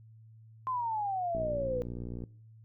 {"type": "exponential sweep", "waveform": "sine", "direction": "down", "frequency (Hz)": [1051, 486.3], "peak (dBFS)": -30, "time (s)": [0.67, 1.82], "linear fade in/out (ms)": 0}
{"type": "click train", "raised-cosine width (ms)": 3, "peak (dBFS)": -27, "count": 54, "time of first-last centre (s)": [1.35, 2.238], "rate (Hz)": 59.7}
{"effects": ["noise-tail reverb RT60 0.6 s tail -23 dB re dry", "added 111 Hz sine -52 dBFS peak until 2.64 s"]}